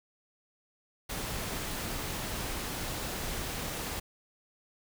pink noise, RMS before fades -36 dBFS, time 1.09-4 s, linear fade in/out 10 ms, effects none

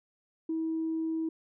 sine tone, 322.6 Hz, E4, 37 cents flat, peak -28 dBFS, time 0.49-1.29 s, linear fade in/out 5 ms, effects tanh soft clip ceiling -24 dBFS

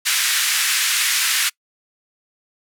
pink band-pass noise, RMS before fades -19 dBFS, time 0.05-1.5 s, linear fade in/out 20 ms, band 1600 to 13000 Hz, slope 24 dB/octave, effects noise-tail reverb RT60 0.1 s tail -25 dB re dry

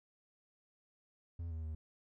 triangle tone with pitch steps, 84.4 / 80.3 / 78.6 Hz, E2 / E2 / D#2, +41 / -45 / +18 cents, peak -37 dBFS, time 1.39-1.75 s, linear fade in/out 5 ms, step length 120 ms, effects none

